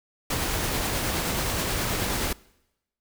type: noise with tremolo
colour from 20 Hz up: pink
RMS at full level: -26 dBFS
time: 0.3-2.33 s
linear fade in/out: 5 ms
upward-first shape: triangle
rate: 9.4 Hz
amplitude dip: 25%
effects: noise-tail reverb RT60 0.9 s tail -23 dB re dry